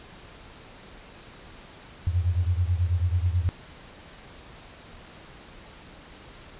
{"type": "beating tone pair", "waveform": "sine", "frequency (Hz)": [85.3, 94.5], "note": ["F2", "F#2"], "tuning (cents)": [-40, 37], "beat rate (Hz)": 9.2, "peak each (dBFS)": [-23, -26], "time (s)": [2.07, 3.49], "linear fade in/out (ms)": 0, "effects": ["pink hiss -47 dBFS RMS until 6.59 s", "resampled to 8000 Hz"]}